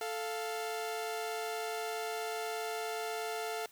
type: tone pair together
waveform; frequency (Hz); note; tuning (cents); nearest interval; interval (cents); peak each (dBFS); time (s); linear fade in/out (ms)
sawtooth; 439.8 / 698.1; A4 / F5; -1 / -1; minor sixth; 800; -34 / -35; 0.01-3.66; 2
effects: white hiss -61 dBFS RMS until 3.71 s